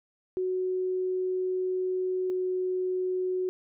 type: tone pair in turn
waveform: sine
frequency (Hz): 370 / 368.7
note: F#4 / F#4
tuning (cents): 0 / -6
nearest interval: unison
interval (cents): 6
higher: first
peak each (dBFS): -26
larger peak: neither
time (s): 0.37-2.3 / 2.3-3.49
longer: first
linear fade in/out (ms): 0
effects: none